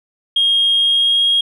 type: tone with pitch glide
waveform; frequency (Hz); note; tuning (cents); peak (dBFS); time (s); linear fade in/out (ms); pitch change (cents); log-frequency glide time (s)
sine; 3247 to 3268; G#7 to G#7; -40 to -29; -10; 0.36-1.41; 5; +11; 0.79-1.23
effects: tanh soft clip ceiling -7 dBFS